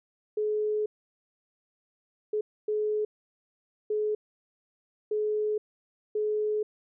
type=tone bursts at uneven times; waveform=sine; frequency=424.9 Hz; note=G#4; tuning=40 cents sharp; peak=-25 dBFS; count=6; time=0.37-0.86 / 2.33-2.41 / 2.68-3.05 / 3.9-4.15 / 5.11-5.58 / 6.15-6.63 s; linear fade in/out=5 ms; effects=none